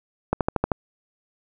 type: click train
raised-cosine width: 1 ms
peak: -6 dBFS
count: 6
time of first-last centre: 0.33-0.718 s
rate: 12.9 Hz
effects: none